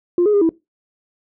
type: tone with pitch steps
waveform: sine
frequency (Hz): 351 / 419.3 / 405.5 / 327.2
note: F4 / G#4 / G#4 / E4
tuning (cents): +9 / +17 / -41 / -13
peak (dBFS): -10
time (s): 0.18-0.492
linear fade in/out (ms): 2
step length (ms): 78
effects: noise-tail reverb RT60 0.2 s tail -20 dB re dry + tanh soft clip ceiling -8 dBFS